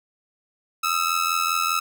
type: ring-modulated tone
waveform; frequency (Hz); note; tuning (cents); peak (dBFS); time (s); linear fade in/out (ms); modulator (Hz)
sawtooth; 1301; E6; -23; -14; 0.83-1.8; 10; 42.5
effects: none